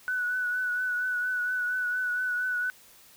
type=tone with vibrato; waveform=sine; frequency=1484 Hz; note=F#6; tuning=5 cents sharp; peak=-26 dBFS; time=0.08-2.7 s; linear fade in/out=0 ms; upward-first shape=triangle; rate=4.3 Hz; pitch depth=34 cents each way; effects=white hiss -55 dBFS RMS until 3.16 s